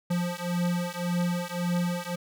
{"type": "beating tone pair", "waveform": "square", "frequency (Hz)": [174.7, 176.5], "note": ["F3", "F3"], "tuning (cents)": [1, 19], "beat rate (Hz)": 1.8, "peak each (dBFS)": -30, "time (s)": [0.1, 2.16], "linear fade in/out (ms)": 10, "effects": []}